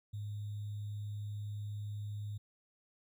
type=tone with sample-and-hold; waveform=sine; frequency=103.83 Hz; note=G#2; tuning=in tune; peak=-38 dBFS; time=0.13-2.38 s; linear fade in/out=10 ms; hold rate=3675 Hz; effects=none